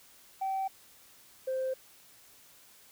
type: tone pair in turn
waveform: sine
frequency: 771 / 522.4 Hz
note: G5 / C5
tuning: -29 / -3 cents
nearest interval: perfect fifth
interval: 674 cents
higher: first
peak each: -28 dBFS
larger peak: neither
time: 0.41-0.68 / 1.47-1.74 s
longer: neither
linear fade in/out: 10 ms
effects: tanh soft clip ceiling -27 dBFS + white hiss -58 dBFS RMS until 2.91 s